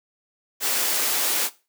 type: high-pass noise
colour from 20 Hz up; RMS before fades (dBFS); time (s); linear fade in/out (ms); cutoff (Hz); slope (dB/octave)
white; -23; 0.6-1.5; 50; 250; 24
effects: noise-tail reverb RT60 0.3 s tail -18 dB re dry